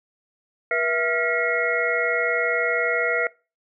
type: tone cluster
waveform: sine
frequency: 481.7 / 662 / 1394 / 1926 / 2166 Hz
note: B4 / E5 / F6 / B6 / C#7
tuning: -43 / +7 / -4 / -44 / -41 cents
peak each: -26 dBFS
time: 0.71-3.27 s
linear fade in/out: 2 ms
effects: noise-tail reverb RT60 0.3 s tail -22 dB re dry